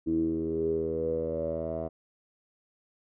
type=tone with low-pass filter sweep; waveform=10% pulse; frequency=81 Hz; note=E2; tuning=30 cents flat; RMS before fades=-30 dBFS; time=0.06-1.89 s; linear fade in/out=20 ms; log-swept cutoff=310 to 690 Hz; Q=10; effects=none